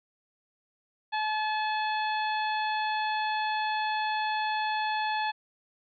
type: harmonic tone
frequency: 860 Hz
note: A5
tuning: 40 cents flat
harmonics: 1 / 2 / 3 / 4 / 5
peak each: -28 / -34 / -38 / -40 / -42 dBFS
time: 1.12-5.32 s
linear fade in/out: 20 ms
effects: none